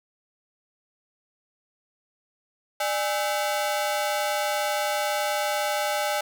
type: ring-modulated tone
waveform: sawtooth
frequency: 711 Hz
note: F5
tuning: 31 cents sharp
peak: -17 dBFS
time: 2.8-6.21 s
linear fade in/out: 5 ms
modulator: 114 Hz
effects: none